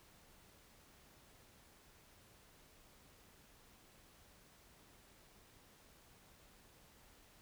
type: silence
effects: pink hiss -65 dBFS RMS until 7.41 s